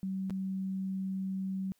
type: tone with dropouts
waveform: sine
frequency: 190.8 Hz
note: G3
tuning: 47 cents flat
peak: -32 dBFS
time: 0.03-1.72 s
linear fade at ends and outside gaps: 0 ms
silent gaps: 0.298-0.306 s
effects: white hiss -73 dBFS RMS until 1.79 s